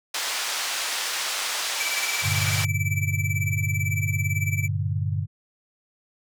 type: band-pass noise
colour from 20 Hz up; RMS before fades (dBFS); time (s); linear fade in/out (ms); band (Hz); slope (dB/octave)
white; -28; 0.14-2.65; 5; 720 to 6200; 12
type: tone with tremolo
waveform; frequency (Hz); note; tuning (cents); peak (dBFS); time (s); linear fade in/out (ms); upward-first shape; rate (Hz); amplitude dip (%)
square; 2318; D7; -23; -25; 1.8-4.68; 2; sine; 18; 85
type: chord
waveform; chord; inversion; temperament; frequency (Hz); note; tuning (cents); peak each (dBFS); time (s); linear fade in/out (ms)
sine; G minor; none; equal; 98 / 116.54 / 146.83; G2 / Bb2 / D3; 0 / 0 / 0; -25 / -30 / -28; 2.22-5.27; 50
effects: none